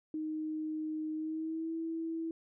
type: tone with pitch glide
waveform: sine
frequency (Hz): 311.1 to 326.8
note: D#4 to E4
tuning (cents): 0 to -15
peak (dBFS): -34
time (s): 0.14-2.31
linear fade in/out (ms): 2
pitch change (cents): +85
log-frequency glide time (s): 1.14-1.73
effects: none